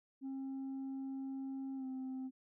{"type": "tone with pitch glide", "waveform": "sine", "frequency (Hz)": [268.4, 261.1], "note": ["C4", "C4"], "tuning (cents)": [44, -3], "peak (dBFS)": -37, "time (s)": [0.21, 2.31], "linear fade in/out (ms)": 50, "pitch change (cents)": -47, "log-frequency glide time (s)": [1.76, 1.85], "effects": ["tanh soft clip ceiling -39 dBFS"]}